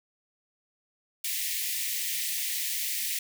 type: high-pass noise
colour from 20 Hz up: white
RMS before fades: -31 dBFS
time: 1.24-3.19 s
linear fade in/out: 5 ms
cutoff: 1800 Hz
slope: 96 dB/octave
effects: none